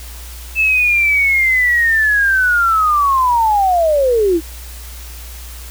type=linear sweep; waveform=sine; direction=down; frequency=2637 to 311.1 Hz; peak=-10 dBFS; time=0.55-4.41 s; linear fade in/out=50 ms; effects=added 60 Hz sine -30 dBFS peak until 5.7 s + white hiss -36 dBFS RMS until 5.7 s